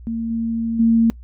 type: tone with level steps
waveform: sine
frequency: 228.3 Hz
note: A#3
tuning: 36 cents flat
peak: -21 / -19 / -11 dBFS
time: 0.07-1.1 s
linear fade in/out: 0 ms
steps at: 0.3 / 0.79 s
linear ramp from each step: 10 ms
effects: noise-tail reverb RT60 0.1 s tail -24 dB re dry + added 60 Hz sine -36 dBFS peak until 1.23 s